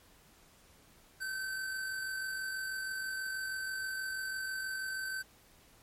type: tone with amplitude modulation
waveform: square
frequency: 1541 Hz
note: G6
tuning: 30 cents flat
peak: -35 dBFS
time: 1.2-5.23 s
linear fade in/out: 20 ms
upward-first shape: sine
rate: 46.2 Hz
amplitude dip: 30%
effects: pink hiss -62 dBFS RMS until 5.82 s + MP3 64 kbps